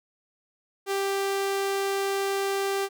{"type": "tone", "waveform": "sawtooth", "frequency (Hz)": 393.2, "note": "G4", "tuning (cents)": 5, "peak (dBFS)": -21, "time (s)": [0.86, 2.89], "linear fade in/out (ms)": 50, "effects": []}